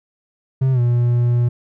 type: tone with pitch glide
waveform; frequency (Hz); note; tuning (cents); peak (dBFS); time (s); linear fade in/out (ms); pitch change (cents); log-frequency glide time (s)
triangle; 132.2 to 120.53; C3 to B2; +18 to -42; -11; 0.61-1.49; 10; -160; 0.72-0.8
effects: none